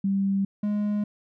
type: tone pair in turn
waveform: sine / triangle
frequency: 196 / 207.7 Hz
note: G3 / G#3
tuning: 0 / 0 cents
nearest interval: minor second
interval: 100 cents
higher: second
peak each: -21 / -21 dBFS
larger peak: neither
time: 0.04-0.45 / 0.63-1.04 s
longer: neither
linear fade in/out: 5 ms
effects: none